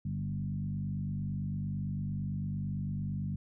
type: tone with frequency modulation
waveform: sine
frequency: 146.1 Hz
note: D3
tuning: 9 cents flat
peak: -32 dBFS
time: 0.05-3.36 s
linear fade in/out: 5 ms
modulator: 48.9 Hz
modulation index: 1.3
effects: none

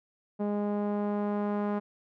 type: tone with low-pass filter sweep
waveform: sawtooth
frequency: 206 Hz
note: G#3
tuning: 14 cents flat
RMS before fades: -30 dBFS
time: 0.39-1.8 s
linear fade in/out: 20 ms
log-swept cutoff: 700 to 1100 Hz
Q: 1.2
effects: none

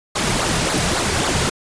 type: noise with flanger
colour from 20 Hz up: pink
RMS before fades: -19 dBFS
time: 0.15-1.5 s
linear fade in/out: 10 ms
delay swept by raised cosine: 0.33 to 3.83 ms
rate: 3.6 Hz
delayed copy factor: -0.6
effects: resampled to 22050 Hz

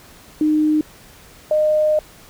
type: tone pair in turn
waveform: sine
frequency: 306.2 / 612.4 Hz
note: D#4 / D#5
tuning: -28 / -28 cents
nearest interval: octave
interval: 1200 cents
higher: second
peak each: -13 dBFS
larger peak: neither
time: 0.41-0.81 / 1.51-1.99 s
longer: second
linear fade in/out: 2 ms
effects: pink hiss -45 dBFS RMS until 2.29 s

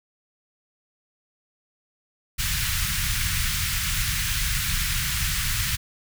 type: band-stop noise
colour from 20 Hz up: pink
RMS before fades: -25 dBFS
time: 2.38-5.77 s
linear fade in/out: 20 ms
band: 140 to 1500 Hz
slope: 24 dB/octave
effects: none

